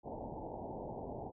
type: low-pass noise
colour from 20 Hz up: white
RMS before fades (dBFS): -44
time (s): 0.03-1.32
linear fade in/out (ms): 50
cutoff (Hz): 900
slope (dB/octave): 96
effects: none